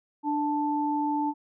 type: tone pair together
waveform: sine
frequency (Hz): 295.7 / 880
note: D4 / A5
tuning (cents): +12 / 0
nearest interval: octave + perfect fifth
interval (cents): 1888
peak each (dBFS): -27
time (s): 0.23-1.34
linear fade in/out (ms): 50
effects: none